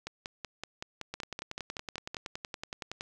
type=two click trains; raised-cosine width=0.2 ms; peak=-20 / -20 dBFS; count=21 / 12; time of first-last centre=1.14-3.009 / 0.07-2.145 s; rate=10.7 / 5.3 Hz; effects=none